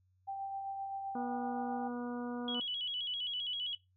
sine tone with tremolo, 784 Hz, G5, in tune, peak -36 dBFS, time 0.27-1.89 s, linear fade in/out 20 ms, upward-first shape sine, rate 7.7 Hz, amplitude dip 30%
harmonic tone, 242.8 Hz, B3, 29 cents flat, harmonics 1 / 2 / 3 / 4 / 5 / 6, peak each -38 / -44 / -48 / -50 / -52 / -54 dBFS, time 1.15-2.6 s, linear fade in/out 2 ms
sine tone with vibrato, 3136 Hz, G7, in tune, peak -35 dBFS, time 2.48-3.75 s, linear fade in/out 2 ms, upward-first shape square, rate 7.6 Hz, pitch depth 90 cents each way
effects noise-tail reverb RT60 0.2 s tail -19 dB re dry + added 92 Hz sine -69 dBFS peak until 3.96 s

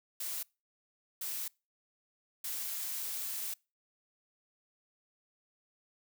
blue noise bursts at uneven times, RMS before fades -38 dBFS, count 3, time 0.2-0.43 / 1.21-1.48 / 2.44-3.54 s, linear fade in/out 5 ms, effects noise-tail reverb RT60 0.3 s tail -26 dB re dry

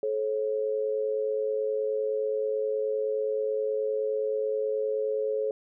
sine tone pair together, 432.1 / 541.6 Hz, A4 / C#5, -31 / -40 cents, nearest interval major third, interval 391 cents, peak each -27 / -30 dBFS, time 0.03-5.51 s, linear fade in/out 2 ms, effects none

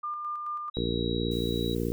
sine tone with tremolo, 1200 Hz, D6, 37 cents sharp, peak -30 dBFS, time 0.03-0.7 s, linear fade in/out 10 ms, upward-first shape square, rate 4.6 Hz, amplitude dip 30%
sine tone with pitch glide, 3856 to 3878 Hz, B7 to B7, -42 to -32 cents, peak -36 dBFS, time 0.74-1.75 s, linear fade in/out 10 ms, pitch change +10 cents, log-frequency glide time 1.09-1.5 s
harmonic tone, 58.27 Hz, A#1, in tune, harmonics 1 / 2 / 3 / 4 / 5 / 6 / 7 / 8, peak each -35 / -35 / -35 / -35 / -35 / -35 / -35 / -35 dBFS, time 0.77-1.92 s, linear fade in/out 0 ms
blue noise, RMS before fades -49 dBFS, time 1.31-1.92 s, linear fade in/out 5 ms
effects none

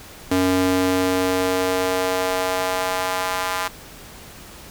square tone with high-pass filter sweep, 92.5 Hz, F#2, in tune, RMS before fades -21 dBFS, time 0.31-3.68 s, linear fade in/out 5 ms, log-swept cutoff 240 to 1000 Hz, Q 1.5, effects pink hiss -41 dBFS RMS until 4.7 s

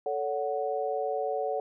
sine chord, F# minor, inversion first, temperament equal with one note detuned, 440 / 565.4 / 740 Hz, A4 / C#5 / F#5, 0 / +34 / 0 cents, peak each -32 dBFS, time 0.06-1.6 s, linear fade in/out 2 ms, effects none

